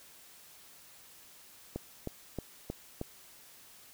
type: click train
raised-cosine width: 2 ms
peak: -22 dBFS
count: 5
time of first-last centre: 1.76-3.014 s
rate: 3.19 Hz
effects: white hiss -56 dBFS RMS until 3.93 s